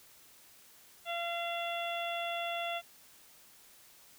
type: harmonic tone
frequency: 685 Hz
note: F5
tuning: 34 cents flat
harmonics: 1 / 2 / 3 / 4 / 5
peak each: -36 / -43 / -44 / -41 / -42 dBFS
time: 1.05-2.82 s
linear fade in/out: 50 ms
effects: white hiss -59 dBFS RMS until 4.18 s